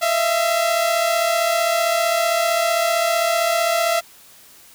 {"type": "tone pair together", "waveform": "sawtooth", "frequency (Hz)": [642, 677.5], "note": ["E5", "E5"], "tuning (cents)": [-46, 47], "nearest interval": "minor second", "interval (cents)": 93, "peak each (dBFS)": [-19, -14], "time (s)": [0.01, 4.01], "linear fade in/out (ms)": 20, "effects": ["white hiss -47 dBFS RMS until 4.74 s"]}